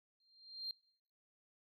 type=tone with exponential growth; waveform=sine; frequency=4186 Hz; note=C8; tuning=in tune; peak=-36 dBFS; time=0.2-0.71 s; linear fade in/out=2 ms; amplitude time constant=110 ms; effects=noise-tail reverb RT60 0.7 s tail -24 dB re dry + tanh soft clip ceiling -35 dBFS